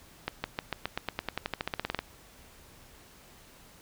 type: accelerating click train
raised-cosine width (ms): 0.3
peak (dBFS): -14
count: 20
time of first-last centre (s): 0.28-1.99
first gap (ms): 160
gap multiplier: 0.93
effects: pink hiss -55 dBFS RMS until 3.81 s